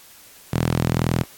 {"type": "tone with high-pass filter", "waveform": "sawtooth", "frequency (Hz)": 41.2, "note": "E1", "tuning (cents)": 0, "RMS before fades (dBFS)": -21, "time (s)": [0.52, 1.24], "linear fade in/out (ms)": 20, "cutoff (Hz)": 130, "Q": 1.8, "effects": ["white hiss -47 dBFS RMS until 1.37 s", "AAC 64 kbps"]}